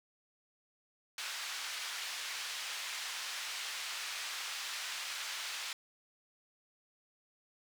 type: band-pass noise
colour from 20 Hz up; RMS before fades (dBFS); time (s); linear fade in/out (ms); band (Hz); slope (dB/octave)
white; -41; 1.18-5.73; 2; 1200 to 4800; 12
effects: none